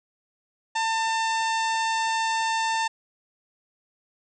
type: harmonic tone with a mistuned harmonic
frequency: 897 Hz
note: A5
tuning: 33 cents sharp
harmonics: 1 / 2 / 3 / 4 / 5 / 6 / 7 / 8 / 9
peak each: -24 / -30 / -34 / -36 / -38 / -40 / -41 / -42 / -43 dBFS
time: 0.75-2.88 s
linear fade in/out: 10 ms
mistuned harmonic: 6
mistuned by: -19 cents
effects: none